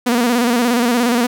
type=tone with vibrato; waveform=sawtooth; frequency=240.2 Hz; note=B3; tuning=48 cents flat; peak=-9 dBFS; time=0.06-1.27 s; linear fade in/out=10 ms; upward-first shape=square; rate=17 Hz; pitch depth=58 cents each way; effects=none